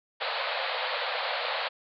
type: band-pass noise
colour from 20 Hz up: pink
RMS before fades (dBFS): -31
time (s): 0.2-1.69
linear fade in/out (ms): 20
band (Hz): 490 to 4500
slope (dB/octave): 96
effects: none